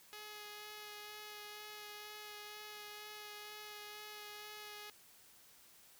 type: tone with vibrato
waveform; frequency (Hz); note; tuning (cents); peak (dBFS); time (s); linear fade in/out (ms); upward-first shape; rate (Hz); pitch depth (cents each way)
5% pulse; 419.7; G#4; +18; -37; 0.13-4.9; 0; sine; 2.1; 11
effects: white hiss -63 dBFS RMS until 5.99 s